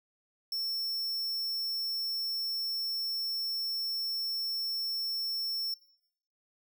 square tone, 5400 Hz, E8, 41 cents sharp, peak -32 dBFS, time 0.52-5.74 s, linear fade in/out 2 ms, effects noise-tail reverb RT60 0.8 s tail -22 dB re dry

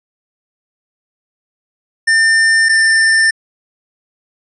square tone pair in turn, 1800 / 1791 Hz, A6 / A6, +39 / +30 cents, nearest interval unison, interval 9 cents, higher first, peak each -9 dBFS, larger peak neither, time 2.07-2.69 / 2.69-3.31 s, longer neither, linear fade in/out 10 ms, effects resampled to 24000 Hz

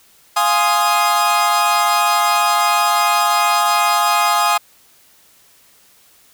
40% pulse chord, F minor seventh, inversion none, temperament equal, 698.5 / 830.6 / 1046.5 / 1244.5 Hz, F5 / Ab5 / C6 / Eb6, 0 / 0 / 0 / 0 cents, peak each -20 / -17 / -20 / -16 dBFS, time 0.36-4.58 s, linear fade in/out 10 ms, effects white hiss -51 dBFS RMS until 6.33 s

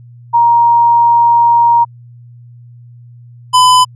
sine / square tone pair in turn, 940 / 1005.7 Hz, A#5 / B5, +14 / +31 cents, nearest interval minor second, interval 117 cents, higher second, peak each -5 dBFS, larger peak neither, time 0.33-1.85 / 3.53-3.85 s, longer first, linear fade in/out 20 ms, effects added 120 Hz sine -34 dBFS peak until 3.95 s + resampled to 24000 Hz

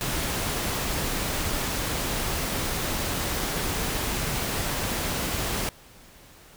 pink noise, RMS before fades -28 dBFS, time 0.01-5.69 s, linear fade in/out 0 ms, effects pink hiss -51 dBFS RMS until 6.56 s

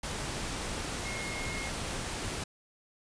sine tone in noise, 2153 Hz, C7, 49 cents sharp, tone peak -39 dBFS, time 1.05-1.69 s, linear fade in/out 5 ms, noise pink, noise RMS -36 dBFS, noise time 0.03-2.44 s, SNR -6 dB, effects resampled to 22050 Hz

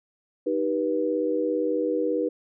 sine chord, Eb augmented, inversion none, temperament just, 311.1 / 388.9 / 486.1 Hz, Eb4 / G4 / B4, 0 / -14 / -28 cents, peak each -27 / -29 / -25 dBFS, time 0.46-2.29 s, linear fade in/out 10 ms, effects none

